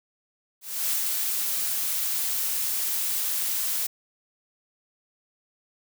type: noise with ADSR envelope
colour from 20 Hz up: blue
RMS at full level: -25 dBFS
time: 0.61-3.87 s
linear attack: 290 ms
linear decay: 110 ms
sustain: -2 dB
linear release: 9 ms
effects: none